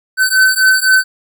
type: beating tone pair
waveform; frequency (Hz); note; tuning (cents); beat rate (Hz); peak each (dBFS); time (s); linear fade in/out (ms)
square; 1523 / 1526.9; F#6 / G6; +50 / -46; 3.9; -12; 0.17-1.04; 50
effects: none